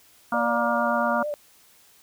harmonic tone, 236 Hz, A#3, 22 cents sharp, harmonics 1 / 3 / 4 / 5 / 6, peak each -28 / -28 / -28 / -28 / -28 dBFS, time 0.32-1.23 s, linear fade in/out 5 ms
sine tone with vibrato, 590 Hz, D5, 8 cents sharp, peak -26 dBFS, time 0.34-1.34 s, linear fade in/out 0 ms, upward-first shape sine, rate 8.8 Hz, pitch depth 32 cents each way
effects white hiss -56 dBFS RMS until 2.02 s

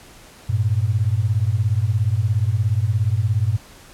sine beating tone pair, 98 / 115 Hz, G2 / A#2, 0 / -23 cents, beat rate 17 Hz, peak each -19 dBFS, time 0.49-3.57 s, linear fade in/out 10 ms, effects pink hiss -45 dBFS RMS until 3.93 s + low-pass 12000 Hz 12 dB/octave

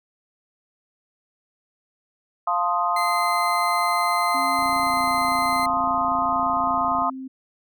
sine chord, F dominant seventh, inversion none, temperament equal, 698.5 / 880 / 1046.5 / 1244.5 Hz, F5 / A5 / C6 / Eb6, 0 / 0 / 0 / 0 cents, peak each -25 / -28 / -24 / -24 dBFS, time 2.47-7.1 s, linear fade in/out 5 ms
30% pulse tone, 2073 Hz, C7, 17 cents flat, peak -24 dBFS, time 2.96-5.66 s, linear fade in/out 5 ms
sine tone with pitch glide, 270 to 262.8 Hz, C#4 to C4, -45 to +8 cents, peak -31 dBFS, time 4.34-7.28 s, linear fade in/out 10 ms, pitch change -47 cents, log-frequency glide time 4.86-4.92 s
click train, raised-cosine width 3 ms, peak -28 dBFS, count 71, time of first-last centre 4.59-7.021 s, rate 28.8 Hz
effects none

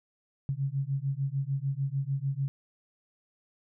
sine beating tone pair, 134.2 / 140.9 Hz, C3 / C#3, +44 / +29 cents, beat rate 6.7 Hz, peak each -31 dBFS, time 0.49-2.48 s, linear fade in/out 0 ms, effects none

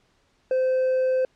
sine tone with hard clipping, 517 Hz, C5, 21 cents flat, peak -20 dBFS, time 0.51-1.25 s, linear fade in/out 2 ms, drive 2 dB, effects pink hiss -65 dBFS RMS until 1.35 s + low-pass 6000 Hz 12 dB/octave

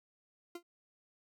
40% pulse tone with exponential decay, 345.9 Hz, F4, 17 cents flat, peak -38 dBFS, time 0.55-0.63 s, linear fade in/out 5 ms, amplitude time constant 17 ms, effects none

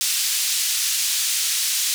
white band-pass noise, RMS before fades -22 dBFS, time 0.01-1.94 s, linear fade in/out 0 ms, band 3100 to 8800 Hz, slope 12 dB/octave, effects none

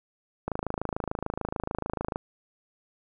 click train, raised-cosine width 1 ms, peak -15 dBFS, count 46, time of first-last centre 0.48-2.159 s, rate 26.8 Hz, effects none

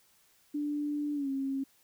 sine tone with pitch glide, 293.7 to 270.9 Hz, D4 to C#4, 0 to -40 cents, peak -30 dBFS, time 0.54-1.64 s, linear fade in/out 10 ms, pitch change -140 cents, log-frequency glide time 1.14-1.29 s, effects white hiss -66 dBFS RMS until 1.83 s

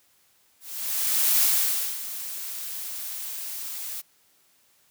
blue noise with ADSR envelope, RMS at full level -20 dBFS, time 0.6-4.02 s, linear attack 800 ms, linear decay 580 ms, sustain -14 dB, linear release 22 ms, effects white hiss -63 dBFS RMS until 4.9 s + high-pass 60 Hz 12 dB/octave

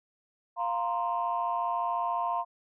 sine chord, F suspended fourth, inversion none, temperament equal, 698.5 / 932.3 / 1046.5 Hz, F5 / Bb5 / C6, 0 / 0 / 0 cents, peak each -31 dBFS, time 0.56-2.45 s, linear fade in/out 50 ms, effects tanh soft clip ceiling -19 dBFS

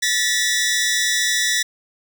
15% pulse tone pair together, 1760 / 1945.5 Hz, A6 / B6, 0 / -27 cents, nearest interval major second, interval 173 cents, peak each -15 / -13 dBFS, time 0.02-1.63 s, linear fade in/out 10 ms, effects none

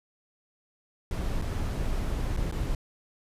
brown noise with dropouts, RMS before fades -29 dBFS, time 1.11-2.75 s, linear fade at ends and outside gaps 2 ms, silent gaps 1.416-1.421 / 2.366-2.372 / 2.514-2.523 s, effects resampled to 32000 Hz

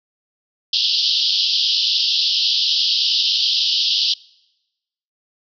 white band-pass noise, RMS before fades -18 dBFS, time 0.73-4.14 s, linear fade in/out 5 ms, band 2900 to 5200 Hz, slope 96 dB/octave, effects noise-tail reverb RT60 1.0 s tail -25 dB re dry

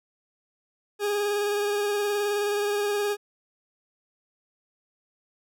40% pulse tone with vibrato, 411 Hz, G#4, 18 cents flat, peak -23 dBFS, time 0.99-3.17 s, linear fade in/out 50 ms, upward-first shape sine, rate 19 Hz, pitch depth 23 cents each way, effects none

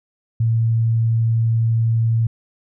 sine tone, 114 Hz, A#2, 38 cents flat, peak -14 dBFS, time 0.4-2.27 s, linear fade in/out 5 ms, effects none

